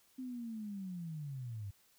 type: linear sweep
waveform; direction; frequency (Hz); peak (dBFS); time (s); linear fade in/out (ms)
sine; down; 261.6 to 95.5; -40; 0.18-1.71; 10
effects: white hiss -69 dBFS RMS until 1.98 s

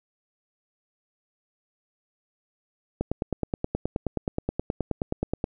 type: click train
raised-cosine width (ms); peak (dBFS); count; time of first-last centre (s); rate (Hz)
2; -12; 24; 3.01-5.441; 9.46
effects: none

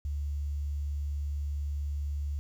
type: tone with quantisation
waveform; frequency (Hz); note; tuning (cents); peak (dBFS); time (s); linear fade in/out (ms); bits
sine; 72.2; D2; -29; -30; 0.05-2.39; 0; 10
effects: none

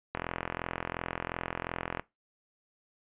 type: click train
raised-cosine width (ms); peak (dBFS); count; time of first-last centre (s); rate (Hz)
0.5; -17; 80; 0.15-1.996; 42.8
effects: noise-tail reverb RT60 0.2 s tail -20 dB re dry + resampled to 8000 Hz

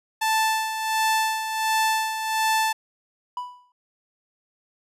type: tone with tremolo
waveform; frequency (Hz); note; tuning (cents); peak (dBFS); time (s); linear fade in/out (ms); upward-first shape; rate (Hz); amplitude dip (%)
sawtooth; 880; A5; 0; -15; 0.21-2.73; 10; sine; 1.4; 60
type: tone with exponential decay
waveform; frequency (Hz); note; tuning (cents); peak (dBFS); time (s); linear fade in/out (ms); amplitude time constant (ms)
triangle; 987.8; B5; 0; -23; 3.37-3.72; 2; 76
effects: resampled to 32000 Hz

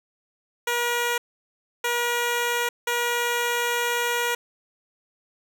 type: tone bursts at uneven times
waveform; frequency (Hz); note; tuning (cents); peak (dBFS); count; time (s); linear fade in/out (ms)
10% pulse; 478.6; A#4; +46; -14; 3; 0.67-1.18 / 1.84-2.69 / 2.87-4.35; 5
effects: none

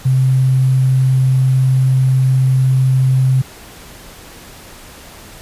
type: tone with sample-and-hold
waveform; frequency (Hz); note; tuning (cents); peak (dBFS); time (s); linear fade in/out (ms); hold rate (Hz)
sine; 130.81; C3; 0; -9; 0.05-3.42; 10; 11025
effects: pink hiss -37 dBFS RMS until 5.41 s + resampled to 32000 Hz

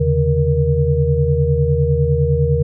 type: tone cluster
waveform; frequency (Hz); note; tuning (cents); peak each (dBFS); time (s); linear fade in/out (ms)
sine; 80.2 / 137.9 / 147.8 / 471.5; E2 / C#3 / D3 / A#4; -47 / -9 / +11 / +20; -18; 0-2.63; 10
effects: none

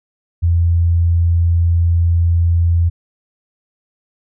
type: tone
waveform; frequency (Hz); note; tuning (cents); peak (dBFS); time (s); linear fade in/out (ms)
sine; 85; F2; -46; -10; 0.42-2.9; 20
effects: none

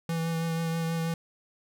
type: tone with vibrato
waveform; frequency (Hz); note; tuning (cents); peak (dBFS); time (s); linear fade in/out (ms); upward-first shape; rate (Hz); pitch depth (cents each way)
square; 164.81; E3; 0; -28; 0.09-1.14; 2; triangle; 6.2; 20
effects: none

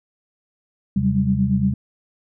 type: tone cluster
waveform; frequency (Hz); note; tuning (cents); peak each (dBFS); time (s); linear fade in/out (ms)
sine; 78.2 / 131.5 / 189.5 / 198.1; D#2 / C3 / F#3 / G3; +9 / +9 / +42 / +18; -27 / -22 / -22 / -19; 0.96-1.74; 5
effects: none

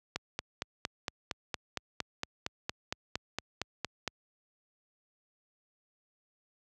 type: click train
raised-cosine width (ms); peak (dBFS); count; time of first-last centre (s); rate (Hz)
0.2; -15; 18; 0.16-4.077; 4.34
effects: high-pass 60 Hz 12 dB/octave

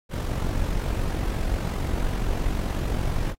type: noise with amplitude modulation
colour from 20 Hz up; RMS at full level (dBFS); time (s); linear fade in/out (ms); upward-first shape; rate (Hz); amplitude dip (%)
brown; -23; 0.09-3.35; 50; sine; 45.6; 55
effects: AAC 48 kbps

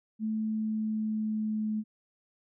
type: tone with pitch glide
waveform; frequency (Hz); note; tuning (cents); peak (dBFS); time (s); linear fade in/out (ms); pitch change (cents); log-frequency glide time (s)
sine; 218.2 to 215.2; A3 to A3; -14 to -38; -28; 0.19-1.84; 50; -24; 0.33-1.71
effects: none

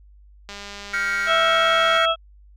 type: click train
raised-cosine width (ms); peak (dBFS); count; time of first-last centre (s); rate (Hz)
0.2; -19; 301; 0.49-1.975; 202
type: chord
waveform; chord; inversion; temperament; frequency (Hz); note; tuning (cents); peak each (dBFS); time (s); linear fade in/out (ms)
triangle; G half-diminished seventh; third; equal with one note detuned; 1396.9 / 1568 / 1907.1 / 2217; F6 / G6 / Bb6 / Db7; 0 / 0 / +39 / 0; -22 / -27 / -26 / -26; 0.93-2.06; 10
type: harmonic tone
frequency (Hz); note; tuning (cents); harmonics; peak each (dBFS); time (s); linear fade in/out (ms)
658; E5; -3; 1 / 2 / 4 / 5; -21 / -20 / -31 / -23; 1.26-2.16; 50
effects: added 50 Hz sine -46 dBFS peak until 2.56 s

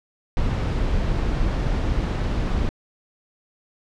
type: noise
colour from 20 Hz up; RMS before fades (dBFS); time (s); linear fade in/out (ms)
brown; -22; 0.37-2.69; 0
effects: low-pass 5000 Hz 12 dB/octave

